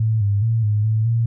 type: tone with pitch steps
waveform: sine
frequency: 110.6 / 101.3 / 113.5 / 105.3 / 109.8 / 115.5 Hz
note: A2 / G#2 / A#2 / G#2 / A2 / A#2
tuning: +9 / -43 / -46 / +24 / -3 / -16 cents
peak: -15 dBFS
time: 0-1.26 s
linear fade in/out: 5 ms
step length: 210 ms
effects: none